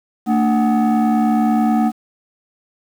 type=tone with frequency modulation; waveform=sine; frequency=224.8 Hz; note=A3; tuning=37 cents sharp; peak=-10 dBFS; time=0.26-1.92 s; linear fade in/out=50 ms; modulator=519 Hz; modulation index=0.94; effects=tanh soft clip ceiling -11 dBFS + 7-bit